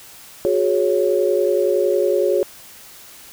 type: chord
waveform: sine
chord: F# suspended second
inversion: none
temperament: equal with one note detuned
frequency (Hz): 364.5 / 415.3 / 554.4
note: F#4 / G#4 / C#5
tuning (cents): -26 / 0 / 0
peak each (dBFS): -19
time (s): 0.45-2.43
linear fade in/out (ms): 0
effects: white hiss -42 dBFS RMS until 3.32 s